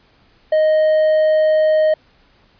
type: tone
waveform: triangle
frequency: 622.3 Hz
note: D#5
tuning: in tune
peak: -9 dBFS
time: 0.52-1.94 s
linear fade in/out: 5 ms
effects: pink hiss -54 dBFS RMS until 2.59 s + resampled to 11025 Hz